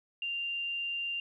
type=tone with frequency modulation; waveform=sine; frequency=2786 Hz; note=F7; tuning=5 cents flat; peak=-32 dBFS; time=0.22-1.2 s; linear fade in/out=2 ms; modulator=23.8 Hz; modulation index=0.25; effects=12-bit